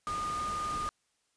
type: tone in noise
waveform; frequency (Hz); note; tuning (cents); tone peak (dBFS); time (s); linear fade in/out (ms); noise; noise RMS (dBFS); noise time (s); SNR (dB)
sine; 1220; D#6; -34; -32; 0.07-0.89; 0; pink; -42; 0.07-0.89; +7
effects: white hiss -75 dBFS RMS until 1.36 s + resampled to 22050 Hz